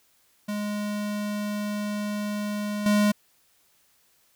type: tone with level steps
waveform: square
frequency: 207.7 Hz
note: G#3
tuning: in tune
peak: -28 / -19 dBFS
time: 0.48-3.12 s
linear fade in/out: 10 ms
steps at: 2.86 s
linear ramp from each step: 2 ms
effects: white hiss -64 dBFS RMS until 4.35 s